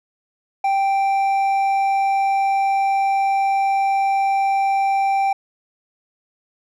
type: tone with hard clipping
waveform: sine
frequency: 784 Hz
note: G5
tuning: in tune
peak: -17 dBFS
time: 0.64-5.33 s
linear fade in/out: 5 ms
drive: 5 dB
effects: none